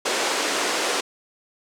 pink band-pass noise, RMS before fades -24 dBFS, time 0.05-1.01 s, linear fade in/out 10 ms, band 330 to 8600 Hz, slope 24 dB/octave, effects none

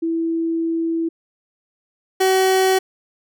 sine / 30% pulse tone pair in turn, 329.6 / 378.2 Hz, E4 / F#4, 0 / +38 cents, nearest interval major second, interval 238 cents, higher second, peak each -18 / -11 dBFS, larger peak second, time 0.02-1.09 / 2.2-2.79 s, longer first, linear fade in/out 10 ms, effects none

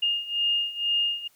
sine beating tone pair, 2831 / 2833.1 Hz, F7 / F7, +23 / +24 cents, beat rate 2.1 Hz, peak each -28 / -25 dBFS, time 0.02-1.28 s, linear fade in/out 10 ms, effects white hiss -62 dBFS RMS until 1.35 s

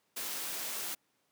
white noise, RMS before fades -38 dBFS, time 0.16-0.95 s, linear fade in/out 10 ms, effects pink hiss -75 dBFS RMS until 1.31 s + high-pass 200 Hz 12 dB/octave

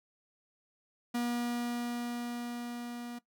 45% pulse tone with level ramp, 240 Hz, B3, 49 cents flat, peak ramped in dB -30 to -40 dBFS, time 1.14-3.19 s, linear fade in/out 10 ms, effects noise-tail reverb RT60 0.1 s tail -17 dB re dry

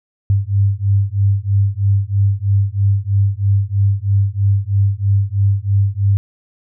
sine beating tone pair, 98 / 101.1 Hz, G2 / G#2, 0 / -46 cents, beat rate 3.1 Hz, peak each -15 dBFS, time 0.3-6.17 s, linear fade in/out 0 ms, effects none

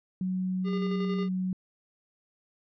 sine tone, 185.4 Hz, F#3, 4 cents sharp, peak -27 dBFS, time 0.21-1.53 s, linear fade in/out 2 ms
square tone with tremolo, 403.8 Hz, G#4, 49 cents flat, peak -32 dBFS, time 0.64-1.29 s, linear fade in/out 50 ms, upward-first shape square, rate 11 Hz, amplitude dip 35%
effects resampled to 11025 Hz

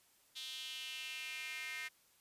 square tone with high-pass filter sweep, 141.2 Hz, C#3, 32 cents sharp, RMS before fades -45 dBFS, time 0.35-1.89 s, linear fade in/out 20 ms, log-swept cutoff 3500 to 2000 Hz, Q 4.4, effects white hiss -70 dBFS RMS until 2.2 s + resampled to 32000 Hz

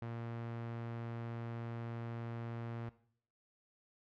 sawtooth tone, 116.54 Hz, A#2, in tune, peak -37 dBFS, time 0.02-2.89 s, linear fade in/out 0 ms, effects noise-tail reverb RT60 0.6 s tail -17 dB re dry + low-pass 2000 Hz 12 dB/octave

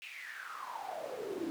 brown noise with high-pass filter sweep, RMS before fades -42 dBFS, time 0.02-1.5 s, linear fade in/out 0 ms, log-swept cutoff 2700 to 300 Hz, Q 8.4, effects none

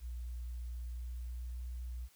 sine tone with pitch glide, 60.1 to 60.9 Hz, B1 to B1, -46 to -24 cents, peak -39 dBFS, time 0-2.09 s, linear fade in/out 50 ms, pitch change +22 cents, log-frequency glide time 0.98-1.67 s, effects white hiss -66 dBFS RMS until 2.15 s

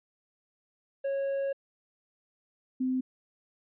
triangle / sine tone pair in turn, 550 / 257.6 Hz, C#5 / C4, -14 / -27 cents, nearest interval octave + minor second, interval 1313 cents, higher first, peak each -26 dBFS, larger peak neither, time 1.04-1.53 / 2.8-3.01 s, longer first, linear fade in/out 10 ms, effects resampled to 8000 Hz

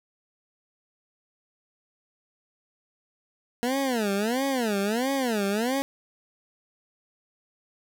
20% pulse tone with vibrato, 233.1 Hz, A#3, in tune, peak -19 dBFS, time 3.63-5.82 s, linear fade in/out 0 ms, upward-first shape sine, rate 1.5 Hz, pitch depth 290 cents each way, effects none

